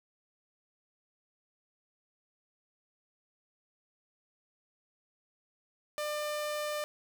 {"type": "tone", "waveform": "sawtooth", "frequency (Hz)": 598, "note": "D5", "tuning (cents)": 31, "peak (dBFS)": -29, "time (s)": [5.98, 6.84], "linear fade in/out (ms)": 0, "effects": []}